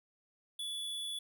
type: tone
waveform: square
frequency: 3434 Hz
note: A7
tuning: 43 cents flat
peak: -38 dBFS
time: 0.59-1.19 s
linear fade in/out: 5 ms
effects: none